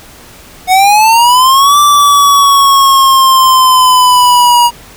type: linear two-way sweep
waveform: square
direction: up then down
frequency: 728 to 1171 to 952 Hz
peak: -4 dBFS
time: 0.67-4.71 s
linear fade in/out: 50 ms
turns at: 1.79 s
effects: pink hiss -35 dBFS RMS until 4.96 s